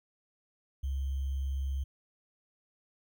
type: tone with sample-and-hold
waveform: sine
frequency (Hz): 67.8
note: C#2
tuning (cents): -38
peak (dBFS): -30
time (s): 0.83-1.84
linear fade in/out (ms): 10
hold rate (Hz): 3150
effects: none